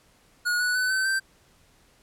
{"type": "tone with pitch steps", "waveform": "square", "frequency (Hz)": [1447, 1474.8, 1503.2, 1532.2, 1561.6], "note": ["F#6", "F#6", "F#6", "G6", "G6"], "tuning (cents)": [-39, -6, 27, -40, -7], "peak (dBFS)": -23, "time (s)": [0.45, 1.2], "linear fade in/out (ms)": 20, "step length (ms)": 150, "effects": ["pink hiss -60 dBFS RMS until 2.02 s", "low-pass 12000 Hz 12 dB/octave"]}